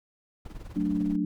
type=noise with tremolo; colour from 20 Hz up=brown; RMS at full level=-39 dBFS; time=0.45-1.16 s; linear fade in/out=5 ms; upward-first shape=sine; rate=20 Hz; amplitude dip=70%
type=chord; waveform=sine; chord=D major; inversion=first; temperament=equal; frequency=185 / 220 / 293.7 Hz; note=F#3 / A3 / D4; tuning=0 / 0 / 0 cents; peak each=-29 / -31 / -27 dBFS; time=0.76-1.25 s; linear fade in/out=5 ms
effects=none